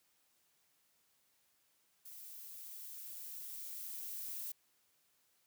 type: noise with level ramp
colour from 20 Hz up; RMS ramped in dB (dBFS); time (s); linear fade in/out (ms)
violet; -52 to -43; 2.05-4.52; 5
effects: white hiss -75 dBFS RMS until 5.46 s + high-pass 60 Hz 12 dB/octave